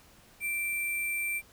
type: tone with sample-and-hold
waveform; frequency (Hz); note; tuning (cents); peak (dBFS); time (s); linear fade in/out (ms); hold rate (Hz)
sine; 2349; D7; 0; -29; 0.4-1.42; 50; 11025
effects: pink hiss -58 dBFS RMS until 1.52 s